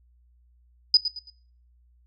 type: tone with echo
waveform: sine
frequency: 4978 Hz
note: D#8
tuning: in tune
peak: -12 dBFS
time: 0.94-0.97 s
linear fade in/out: 2 ms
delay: 110 ms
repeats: 3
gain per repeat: -10 dB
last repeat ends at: 1.3 s
effects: noise-tail reverb RT60 0.5 s tail -21 dB re dry + added 60 Hz sine -57 dBFS peak until 2.06 s